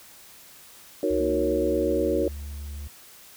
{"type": "chord", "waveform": "sine", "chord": "D# minor seventh", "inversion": "none", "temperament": "equal", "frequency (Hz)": [311.1, 370, 466.2, 554.4], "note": ["D#4", "F#4", "A#4", "C#5"], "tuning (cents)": [0, 0, 0, 0], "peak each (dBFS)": -27, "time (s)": [1.03, 2.28], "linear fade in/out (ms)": 2}
{"type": "tone with pitch glide", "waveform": "triangle", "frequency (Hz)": [68.4, 72.17], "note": ["C#2", "D2"], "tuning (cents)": [-23, -30], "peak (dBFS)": -31, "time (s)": [1.1, 2.88], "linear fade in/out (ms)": 10, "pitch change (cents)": 93, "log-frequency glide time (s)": [1.42, 2.1]}
{"type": "tone with vibrato", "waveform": "sine", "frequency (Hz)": 233.1, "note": "A#3", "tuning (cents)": 0, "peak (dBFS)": -34, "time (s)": [1.2, 2.24], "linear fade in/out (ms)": 5, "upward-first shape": "sine", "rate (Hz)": 5.3, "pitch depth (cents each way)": 26}
{"effects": ["white hiss -49 dBFS RMS until 3.36 s"]}